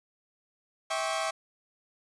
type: tone cluster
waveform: sawtooth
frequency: 649 / 787 / 1083 / 1140 Hz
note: E5 / G5 / C#6 / C#6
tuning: -27 / +7 / -41 / +48 cents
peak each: -28 / -31 / -33 / -33 dBFS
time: 0.9-1.31 s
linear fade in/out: 10 ms
effects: resampled to 22050 Hz + 9-bit